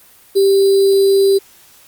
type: tone with sample-and-hold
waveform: sine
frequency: 392 Hz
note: G4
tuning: in tune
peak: -8 dBFS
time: 0.35-1.39 s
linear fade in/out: 20 ms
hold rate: 4410 Hz
effects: white hiss -46 dBFS RMS until 1.87 s + Opus 32 kbps